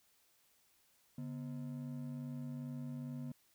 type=ring-modulated tone; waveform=triangle; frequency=193.3 Hz; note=G3; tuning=24 cents flat; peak=-36 dBFS; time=1.18-3.32 s; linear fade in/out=2 ms; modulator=51.2 Hz; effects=white hiss -72 dBFS RMS until 3.54 s